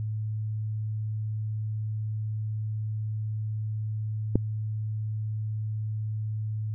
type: click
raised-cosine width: 3 ms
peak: -8 dBFS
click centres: 4.356 s
effects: added 108 Hz sine -28 dBFS peak until 6.74 s